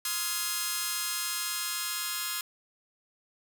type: chord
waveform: 5% pulse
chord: F minor seventh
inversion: second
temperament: just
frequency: 1047.7 / 1257.2 / 1396.9 / 1676.3 Hz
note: C6 / Eb6 / F6 / Ab6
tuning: +2 / +18 / 0 / +16 cents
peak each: -25 dBFS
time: 0.05-2.41 s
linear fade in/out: 2 ms
effects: none